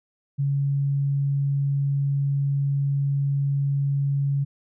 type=tone; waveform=sine; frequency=140 Hz; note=C#3; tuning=18 cents sharp; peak=-20 dBFS; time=0.38-4.45 s; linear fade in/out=20 ms; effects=none